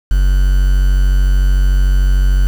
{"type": "tone with quantisation", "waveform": "triangle", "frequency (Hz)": 46.77, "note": "F#1", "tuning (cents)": 19, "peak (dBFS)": -6, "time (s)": [0.11, 2.47], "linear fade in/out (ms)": 0, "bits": 5, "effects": []}